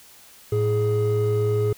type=tone pair together; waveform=triangle; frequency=110 / 418.4 Hz; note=A2 / G#4; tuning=0 / +13 cents; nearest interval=octave + major seventh; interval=2313 cents; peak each=-19 dBFS; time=0.52-1.73 s; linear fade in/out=5 ms; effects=tanh soft clip ceiling -10 dBFS + white hiss -49 dBFS RMS until 1.77 s